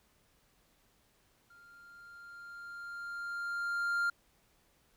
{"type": "tone with level ramp", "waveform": "triangle", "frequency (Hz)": 1396.9, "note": "F6", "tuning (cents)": 0, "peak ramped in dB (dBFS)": [-55, -26], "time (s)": [1.5, 4.1], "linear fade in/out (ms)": 5, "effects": ["pink hiss -70 dBFS RMS until 4.96 s"]}